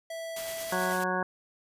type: tone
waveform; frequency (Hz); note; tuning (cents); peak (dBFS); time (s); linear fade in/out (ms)
square; 658; E5; -3; -36; 0.1-0.93; 5
type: noise with tremolo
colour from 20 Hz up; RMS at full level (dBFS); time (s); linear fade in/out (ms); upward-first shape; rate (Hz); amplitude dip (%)
white; -38; 0.36-1.04; 5; sine; 9.1; 30
type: harmonic tone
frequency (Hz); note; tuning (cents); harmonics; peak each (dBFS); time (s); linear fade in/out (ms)
183.9; F#3; -10; 1 / 2 / 3 / 4 / 5 / 6 / 8 / 9; -35 / -35 / -35 / -35 / -35 / -35 / -35 / -35; 0.72-1.23; 2
effects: resampled to 32000 Hz